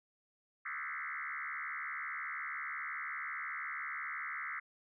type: tone with frequency modulation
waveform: sine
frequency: 1668 Hz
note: G#6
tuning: 7 cents sharp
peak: -38 dBFS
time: 0.65-4.6 s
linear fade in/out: 10 ms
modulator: 72.8 Hz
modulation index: 6.3
effects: none